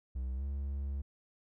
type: tone with pitch glide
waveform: triangle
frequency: 64 to 69.39 Hz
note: C2 to C#2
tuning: -38 to +2 cents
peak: -32 dBFS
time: 0.15-1.02 s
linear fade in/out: 10 ms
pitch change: +140 cents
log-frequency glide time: 0.35-0.43 s
effects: none